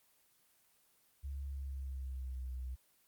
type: tone with pitch glide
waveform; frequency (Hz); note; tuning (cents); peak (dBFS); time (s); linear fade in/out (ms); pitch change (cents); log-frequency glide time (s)
sine; 69.3 to 63.55; C#2 to C2; 0 to -50; -39; 1.23-2.76; 20; -150; 1.46-2.46
effects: white hiss -71 dBFS RMS until 3.07 s + Opus 24 kbps